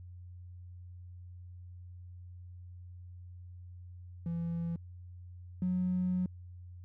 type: tone pair in turn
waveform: triangle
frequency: 168.5 / 182.17 Hz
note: E3 / F#3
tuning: +38 / -27 cents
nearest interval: minor second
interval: 135 cents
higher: second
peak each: -30 / -25 dBFS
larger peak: second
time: 4.26-4.76 / 5.62-6.26 s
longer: second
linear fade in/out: 2 ms
effects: tanh soft clip ceiling -26 dBFS + added 89 Hz sine -46 dBFS peak until 6.84 s